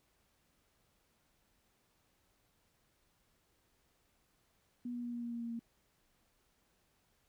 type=tone with pitch steps; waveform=sine; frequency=243.2 / 241.5 / 239.9 / 238.2 / 236.5 / 234.9 / 233.3 / 231.7 Hz; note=B3 / B3 / A#3 / A#3 / A#3 / A#3 / A#3 / A#3; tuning=-26 / -39 / +50 / +38 / +25 / +13 / +2 / -10 cents; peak=-38 dBFS; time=4.85-5.594 s; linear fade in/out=5 ms; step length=93 ms; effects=pink hiss -75 dBFS RMS until 7.28 s